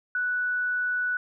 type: tone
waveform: sine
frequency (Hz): 1480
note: F#6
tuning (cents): 0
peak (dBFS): -24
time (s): 0.15-1.17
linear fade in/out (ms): 2
effects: none

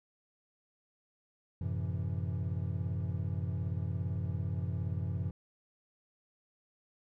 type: chord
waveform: triangle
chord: F# half-diminished seventh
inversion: none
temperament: equal with one note detuned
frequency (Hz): 92.5 / 110 / 130.81 / 167.31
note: F#2 / A2 / C3 / E3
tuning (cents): 0 / 0 / 0 / +26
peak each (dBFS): -33 / -38 / -37 / -38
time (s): 1.61-5.31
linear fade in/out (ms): 5
effects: none

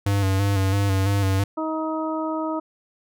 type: tone with vibrato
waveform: square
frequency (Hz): 98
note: G2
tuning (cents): 0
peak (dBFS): -19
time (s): 0.06-1.44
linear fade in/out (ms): 5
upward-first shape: square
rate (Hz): 3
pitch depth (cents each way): 35
type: harmonic tone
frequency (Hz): 316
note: D#4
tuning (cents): +27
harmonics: 1 / 2 / 3 / 4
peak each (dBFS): -26 / -29 / -31 / -32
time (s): 1.57-2.6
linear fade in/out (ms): 10
effects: none

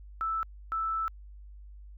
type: tone bursts at uneven times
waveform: sine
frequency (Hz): 1318.5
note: E6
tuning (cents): 0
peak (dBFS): -28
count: 2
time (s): 0.21-0.43 / 0.72-1.08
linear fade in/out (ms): 0
effects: added 50 Hz sine -45 dBFS peak until 1.97 s

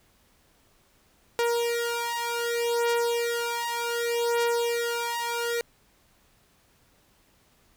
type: beating tone pair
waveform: sawtooth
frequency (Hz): 470.7 / 471.36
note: A#4 / A#4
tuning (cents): +17 / +19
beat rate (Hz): 0.66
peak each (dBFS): -24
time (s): 1.39-5.61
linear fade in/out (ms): 0
effects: pink hiss -63 dBFS RMS until 7.76 s

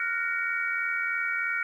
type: chord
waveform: sine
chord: Gb major seventh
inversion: third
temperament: equal with one note detuned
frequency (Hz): 1396.9 / 1480 / 1864.7 / 2269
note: F6 / Gb6 / Bb6 / Db7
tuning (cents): 0 / 0 / 0 / +40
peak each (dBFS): -31 / -33 / -34 / -30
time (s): 0-1.63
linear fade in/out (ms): 2
effects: 10-bit

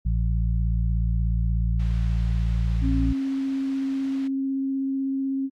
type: harmonic tone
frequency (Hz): 56.6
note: A1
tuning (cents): +50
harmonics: 1 / 2 / 3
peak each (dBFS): -21 / -27 / -31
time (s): 0.05-3.13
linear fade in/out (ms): 10
type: noise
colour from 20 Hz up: white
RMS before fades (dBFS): -41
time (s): 1.79-4.28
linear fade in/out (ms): 10
type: tone with vibrato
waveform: sine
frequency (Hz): 270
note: C#4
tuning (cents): -45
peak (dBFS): -23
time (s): 2.81-5.5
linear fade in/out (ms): 50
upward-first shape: triangle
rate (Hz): 16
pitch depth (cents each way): 9
effects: low-pass 3000 Hz 12 dB/octave + AAC 64 kbps

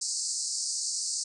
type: band-pass noise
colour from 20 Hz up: white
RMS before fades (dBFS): -32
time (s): 0.01-1.24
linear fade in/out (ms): 10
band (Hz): 4400 to 8800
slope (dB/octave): 96
effects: none

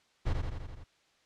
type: noise with echo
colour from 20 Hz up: brown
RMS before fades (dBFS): -28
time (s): 0.25-0.34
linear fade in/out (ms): 20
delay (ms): 84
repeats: 6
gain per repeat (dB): -3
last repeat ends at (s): 0.844
effects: white hiss -68 dBFS RMS until 1.25 s + low-pass 5000 Hz 12 dB/octave

